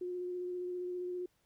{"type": "tone with vibrato", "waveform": "sine", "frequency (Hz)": 359.1, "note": "F4", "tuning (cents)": 48, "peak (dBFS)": -36, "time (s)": [0.01, 1.26], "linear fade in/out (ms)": 5, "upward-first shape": "square", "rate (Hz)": 15, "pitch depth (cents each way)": 11, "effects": ["pink hiss -75 dBFS RMS until 1.45 s"]}